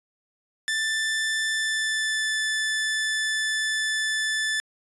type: tone with pitch glide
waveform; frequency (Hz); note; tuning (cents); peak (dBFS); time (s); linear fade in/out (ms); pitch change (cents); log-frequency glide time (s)
sawtooth; 1767 to 1750.7; A6 to A6; +7 to -9; -20; 0.68-4.6; 0; -16; 1.5-2.35
effects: resampled to 24000 Hz